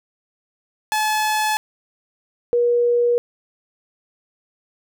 sawtooth / sine tone pair in turn, 859 / 479.5 Hz, A5 / A#4, -42 / +49 cents, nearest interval minor seventh, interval 1009 cents, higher first, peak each -14 / -14 dBFS, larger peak neither, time 0.92-1.57 / 2.53-3.18 s, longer neither, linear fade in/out 0 ms, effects none

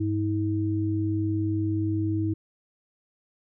sine tone pair together, 101 / 320.1 Hz, G#2 / D#4, -48 / +49 cents, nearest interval octave + minor sixth, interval 1997 cents, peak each -26 dBFS, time 0-2.34 s, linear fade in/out 10 ms, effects none

